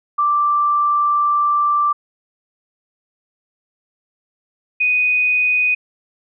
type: tone pair in turn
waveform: sine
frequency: 1174.7 / 2489 Hz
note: D6 / D#7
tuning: 0 / 0 cents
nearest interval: octave + minor second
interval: 1300 cents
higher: second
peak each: -13 / -13 dBFS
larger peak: neither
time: 0.18-1.93 / 4.8-5.75 s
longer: first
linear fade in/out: 10 ms
effects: none